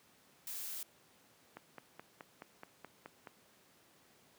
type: noise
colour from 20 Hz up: blue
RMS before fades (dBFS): -43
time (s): 0.47-0.83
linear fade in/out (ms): 2
type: click train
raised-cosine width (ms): 0.5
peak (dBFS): -32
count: 9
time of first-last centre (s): 1.57-3.272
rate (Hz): 4.7
effects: pink hiss -66 dBFS RMS until 4.38 s + high-pass 150 Hz 12 dB/octave